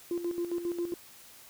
sine tone with tremolo, 345.9 Hz, F4, 17 cents flat, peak -27 dBFS, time 0.11-0.94 s, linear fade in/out 2 ms, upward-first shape square, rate 7.4 Hz, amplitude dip 65%, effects tanh soft clip ceiling -25 dBFS + white hiss -53 dBFS RMS until 1.49 s

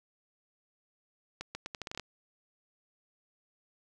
accelerating click train, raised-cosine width 0.2 ms, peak -21 dBFS, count 10, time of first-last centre 1.41-1.997 s, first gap 140 ms, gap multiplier 0.79, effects none

